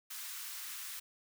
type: high-pass noise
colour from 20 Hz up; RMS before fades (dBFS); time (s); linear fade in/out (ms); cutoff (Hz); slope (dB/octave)
white; -44; 0.1-1; 10; 1100; 24
effects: none